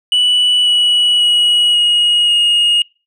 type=tone with pitch steps; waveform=sine; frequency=2958 / 2934 / 2911 / 2887 / 2864 Hz; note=F#7 / F#7 / F#7 / F#7 / F7; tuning=-1 / -15 / -29 / -43 / +43 cents; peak=-6 dBFS; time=0.12-2.82 s; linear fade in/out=2 ms; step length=540 ms; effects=noise-tail reverb RT60 0.3 s tail -25 dB re dry + tanh soft clip ceiling -8 dBFS